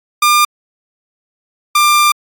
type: tone pair in turn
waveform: sawtooth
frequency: 1200 / 1191 Hz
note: D6 / D6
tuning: +37 / +24 cents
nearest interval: unison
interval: 13 cents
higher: first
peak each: -4 dBFS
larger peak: neither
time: 0.22-0.45 / 1.75-2.12 s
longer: second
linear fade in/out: 5 ms
effects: AAC 64 kbps